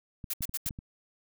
clicks, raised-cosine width 5 ms, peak -28 dBFS, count 6, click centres 0.242 / 0.408 / 0.494 / 0.664 / 0.708 / 0.789 s
blue noise bursts, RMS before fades -32 dBFS, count 4, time 0.3-0.693 s, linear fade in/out 5 ms, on 36 ms, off 83 ms
effects none

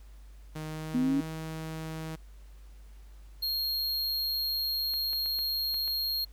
sawtooth tone with pitch glide, 155.56 to 159.29 Hz, D#3 to D#3, 0 to +41 cents, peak -32 dBFS, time 0.55-2.16 s, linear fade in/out 10 ms, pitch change +41 cents, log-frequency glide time 0.66-1.23 s
sine linear sweep, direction up, 244.3 to 284.1 Hz, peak -24 dBFS, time 0.94-1.21 s, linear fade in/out 10 ms
square tone, 4249 Hz, C8, 26 cents sharp, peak -29 dBFS, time 3.42-6.25 s, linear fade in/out 10 ms
clicks, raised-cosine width 0.3 ms, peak -31 dBFS, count 6, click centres 4.938 / 5.132 / 5.26 / 5.389 / 5.743 / 5.878 s
effects added 50 Hz sine -47 dBFS peak until 6.32 s + pink hiss -64 dBFS RMS until 6.32 s

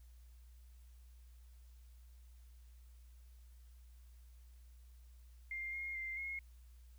sine tone with pitch steps, 2108 / 2138 / 2092 / 2158 Hz, C7 / C7 / C7 / C#7, +12 / +37 / -1 / -47 cents, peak -40 dBFS, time 5.51-6.39 s, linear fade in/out 2 ms, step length 220 ms, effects added 60 Hz sine -56 dBFS peak until 6.98 s + white hiss -74 dBFS RMS until 6.98 s

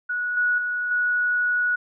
sine tone with level steps, 1464 Hz, F#6, 19 cents flat, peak -23 / -18 / -23 / -19 dBFS, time 0.09-1.76 s, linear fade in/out 10 ms, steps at 0.37 / 0.58 / 0.91 s, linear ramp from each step 2 ms, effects none

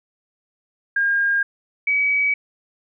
sine tone pair in turn, 1615 / 2275 Hz, G#6 / C#7, -49 / +44 cents, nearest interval tritone, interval 593 cents, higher second, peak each -16 dBFS, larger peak neither, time 0.96-1.43 / 1.87-2.34 s, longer neither, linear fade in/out 5 ms, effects none

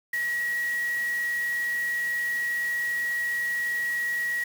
sine tone in noise, 1911 Hz, A#6, 43 cents sharp, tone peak -25 dBFS, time 0.13-4.44 s, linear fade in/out 5 ms, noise white, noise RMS -42 dBFS, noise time 0.13-4.44 s, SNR +14 dB, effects none

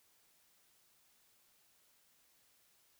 silence, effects white hiss -71 dBFS RMS until 2.99 s

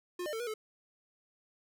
square tone with pitch steps, 356.6 / 603 / 447.3 / 482.1 / 433.1 Hz, F4 / D5 / A4 / B4 / A4, +36 / +46 / +28 / -42 / -27 cents, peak -36 dBFS, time 0.19-0.54 s, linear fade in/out 5 ms, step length 70 ms, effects none

